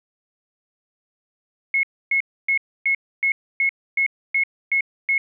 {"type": "tone bursts", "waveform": "sine", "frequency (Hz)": 2177, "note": "C#7", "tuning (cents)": -32, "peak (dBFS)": -16, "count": 10, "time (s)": [1.74, 5.18], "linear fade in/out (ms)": 2, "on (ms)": 92, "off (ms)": 280, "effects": []}